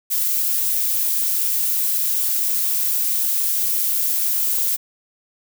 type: noise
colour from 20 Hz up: violet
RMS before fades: -20 dBFS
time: 0.1-4.77 s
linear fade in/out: 20 ms
effects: none